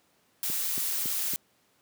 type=noise; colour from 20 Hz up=blue; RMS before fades=-30 dBFS; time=0.43-1.36 s; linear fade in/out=0 ms
type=click train; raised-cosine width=3 ms; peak=-25 dBFS; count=4; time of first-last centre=0.5-1.336 s; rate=3.59 Hz
effects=pink hiss -67 dBFS RMS until 1.81 s + high-pass 150 Hz 12 dB/octave